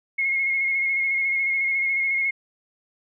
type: tone with vibrato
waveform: sine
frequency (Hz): 2160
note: C#7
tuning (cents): -45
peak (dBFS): -20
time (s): 0.18-2.31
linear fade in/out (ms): 10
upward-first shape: square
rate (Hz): 14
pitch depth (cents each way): 20
effects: none